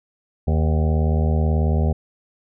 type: harmonic tone with a mistuned harmonic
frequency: 78.4 Hz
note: D#2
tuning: 14 cents sharp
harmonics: 1 / 2 / 3 / 5 / 6 / 7 / 8 / 9 / 10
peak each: -17 / -23 / -27 / -31 / -33 / -34 / -35 / -36 / -37 dBFS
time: 0.47-1.93 s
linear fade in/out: 10 ms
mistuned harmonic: 9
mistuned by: +46 cents
effects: none